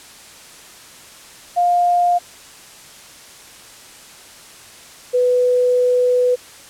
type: tone pair in turn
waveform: sine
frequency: 705 / 496.4 Hz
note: F5 / B4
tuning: +16 / +9 cents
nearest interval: tritone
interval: 607 cents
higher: first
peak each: -12 dBFS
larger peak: neither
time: 1.56-2.19 / 5.13-6.36 s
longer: second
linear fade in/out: 20 ms
effects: white hiss -41 dBFS RMS until 6.69 s + low-pass 10000 Hz 12 dB/octave